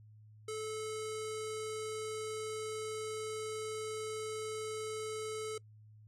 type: tone with low-pass filter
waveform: square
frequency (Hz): 434.4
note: A4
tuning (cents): -22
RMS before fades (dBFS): -40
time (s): 0.48-5.58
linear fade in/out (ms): 5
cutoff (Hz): 8700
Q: 2.3
effects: noise-tail reverb RT60 0.1 s tail -24 dB re dry + added 107 Hz sine -55 dBFS peak until 6.07 s